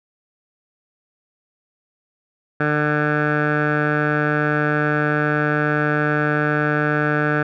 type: tone with low-pass filter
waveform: 15% pulse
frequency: 149.6 Hz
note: D3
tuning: 32 cents sharp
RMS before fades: -19 dBFS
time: 2.6-7.43 s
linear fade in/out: 5 ms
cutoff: 1600 Hz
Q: 3.9
effects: none